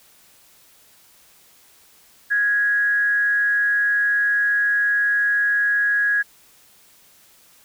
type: tone with frequency modulation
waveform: sine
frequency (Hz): 1661.2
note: G#6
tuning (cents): 0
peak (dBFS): -16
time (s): 2.3-6.23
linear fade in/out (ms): 20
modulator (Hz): 232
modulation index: 0.24
effects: white hiss -53 dBFS RMS until 7.64 s